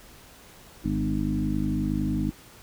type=harmonic tone with a mistuned harmonic; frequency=51 Hz; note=G#1; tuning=31 cents flat; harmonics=1 / 2 / 3 / 4 / 5 / 6; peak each=-31 / -35 / -31 / -30 / -30 / -30 dBFS; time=0.84-2.31 s; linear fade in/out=10 ms; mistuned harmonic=4; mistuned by=+23 cents; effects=pink hiss -50 dBFS RMS until 2.62 s